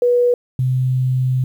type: tone pair in turn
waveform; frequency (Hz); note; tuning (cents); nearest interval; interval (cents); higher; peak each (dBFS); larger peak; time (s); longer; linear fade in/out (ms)
sine; 487.1 / 128.57; B4 / C3; -24 / -30; octave + major seventh; 2306; first; -11 / -14; first; 0.02-0.34 / 0.59-1.44; second; 2
effects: 8-bit